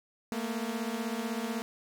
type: beating tone pair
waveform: sawtooth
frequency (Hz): 220 / 236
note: A3 / A#3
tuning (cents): 0 / +22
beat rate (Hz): 16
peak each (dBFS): -31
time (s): 0.32-1.62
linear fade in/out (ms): 0
effects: none